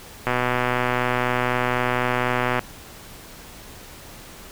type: click train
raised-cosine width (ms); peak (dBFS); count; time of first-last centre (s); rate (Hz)
0.5; -6; 289; 0.27-2.593; 124
effects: pink hiss -42 dBFS RMS until 4.51 s